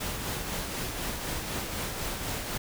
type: noise with tremolo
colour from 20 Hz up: pink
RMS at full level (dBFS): -32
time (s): 0-2.58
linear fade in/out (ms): 10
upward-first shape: triangle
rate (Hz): 4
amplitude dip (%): 40
effects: none